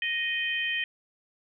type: harmonic tone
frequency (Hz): 622.3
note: D#5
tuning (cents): 0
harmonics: 3 / 4 / 5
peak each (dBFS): -30 / -31 / -32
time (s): 0.02-0.84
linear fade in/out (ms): 2
effects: none